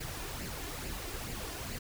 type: noise with flanger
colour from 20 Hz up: pink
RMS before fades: -40 dBFS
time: 0-1.79 s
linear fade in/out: 10 ms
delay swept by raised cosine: 0.41 to 2.91 ms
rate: 2.3 Hz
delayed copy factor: +0.55
effects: none